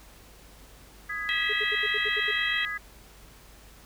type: chord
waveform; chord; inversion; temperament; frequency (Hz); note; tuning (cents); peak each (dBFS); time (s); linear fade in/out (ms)
sine; G# minor; second; just; 1245.9 / 1661.2 / 1993.5; D#6 / G#6 / B6; +2 / 0 / +16; -38 / -33 / -34; 1.09-2.78; 10
type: harmonic tone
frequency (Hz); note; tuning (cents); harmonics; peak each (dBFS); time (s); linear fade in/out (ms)
649; E5; -27; 3 / 4 / 5 / 6; -28 / -33 / -31 / -38; 1.29-2.65; 0
type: tone bursts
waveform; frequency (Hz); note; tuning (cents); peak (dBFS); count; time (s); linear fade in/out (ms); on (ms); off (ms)
sine; 423.4; G#4; +33; -32; 8; 1.49-2.315; 10; 41; 71
effects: added 50 Hz sine -53 dBFS peak until 3.85 s + pink hiss -53 dBFS RMS until 3.85 s